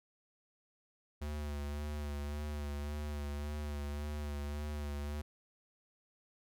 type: tone with vibrato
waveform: square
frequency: 73.42 Hz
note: D2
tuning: in tune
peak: -38 dBFS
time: 1.21-5.22 s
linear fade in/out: 10 ms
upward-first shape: sine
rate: 1.8 Hz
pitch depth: 31 cents each way
effects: none